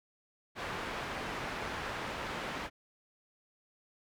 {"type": "low-pass noise", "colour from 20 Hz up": "white", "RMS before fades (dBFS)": -39, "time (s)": [0.55, 2.7], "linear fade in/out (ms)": 50, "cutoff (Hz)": 1800, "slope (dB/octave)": 12, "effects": []}